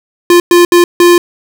square tone bursts at uneven times, 349.2 Hz, F4, in tune, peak -3 dBFS, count 4, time 0.3-0.4 / 0.51-0.65 / 0.72-0.84 / 1-1.18 s, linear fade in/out 2 ms, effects none

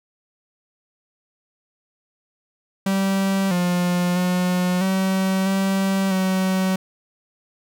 45% pulse tone with pitch steps, 194 / 177.4 / 180.6 / 190.2 / 193.4 / 188.2 Hz, G3 / F3 / F#3 / F#3 / G3 / F#3, -18 / +27 / -42 / +48 / -23 / +30 cents, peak -18 dBFS, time 2.86-6.76 s, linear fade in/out 5 ms, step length 650 ms, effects none

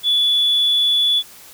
sine tone, 3436 Hz, A7, 42 cents flat, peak -12 dBFS, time 0.03-1.23 s, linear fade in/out 50 ms, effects tanh soft clip ceiling -9 dBFS + white hiss -42 dBFS RMS until 1.53 s

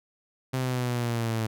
sawtooth linear sweep, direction down, 130.81 to 110 Hz, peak -22 dBFS, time 0.53-1.47 s, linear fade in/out 10 ms, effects none

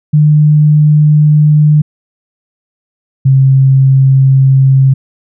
sine tone pair in turn, 150.7 / 134.26 Hz, D3 / C3, +45 / +45 cents, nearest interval major second, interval 200 cents, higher first, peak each -3 dBFS, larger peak neither, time 0.13-1.82 / 3.25-4.94 s, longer neither, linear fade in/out 10 ms, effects none

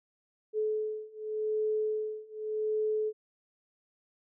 sine beating tone pair, 430 / 430.86 Hz, A4 / A4, -40 / -36 cents, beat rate 0.86 Hz, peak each -33 / -32 dBFS, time 0.53-3.13 s, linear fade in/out 50 ms, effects none

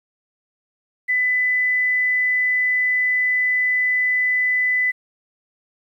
sine tone, 2000 Hz, B6, 21 cents sharp, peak -16 dBFS, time 1.08-4.92 s, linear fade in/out 20 ms, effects 9-bit

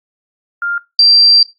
sine tone pair in turn, 1400 / 4712 Hz, F6 / D8, +4 / +5 cents, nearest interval octave + major sixth, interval 2101 cents, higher second, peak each -15 / -4 dBFS, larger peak second, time 0.62-0.78 / 0.99-1.43 s, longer second, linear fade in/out 2 ms, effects noise-tail reverb RT60 0.2 s tail -18 dB re dry + AAC 64 kbps

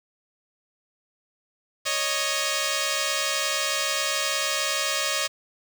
5% pulse tone pair together, 554.4 / 622.3 Hz, C#5 / D#5, 0 / 0 cents, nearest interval major second, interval 200 cents, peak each -15 dBFS, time 1.85-5.28 s, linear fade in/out 20 ms, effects 8-bit

